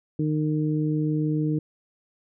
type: harmonic tone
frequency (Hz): 153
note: D#3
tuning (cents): -29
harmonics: 1 / 2 / 3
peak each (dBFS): -24 / -25 / -34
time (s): 0.19-1.59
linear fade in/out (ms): 5
effects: none